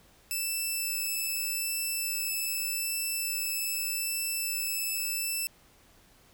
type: tone with vibrato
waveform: 5% pulse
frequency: 2637 Hz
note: E7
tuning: in tune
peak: -21 dBFS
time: 0.31-5.47 s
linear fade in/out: 0 ms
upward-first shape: sine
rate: 0.83 Hz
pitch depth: 9 cents each way
effects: pink hiss -60 dBFS RMS until 6.33 s